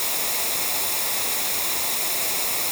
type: noise with comb filter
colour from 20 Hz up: white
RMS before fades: -24 dBFS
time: 0-2.71 s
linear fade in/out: 0 ms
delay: 0.65 ms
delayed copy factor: -0.55
effects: none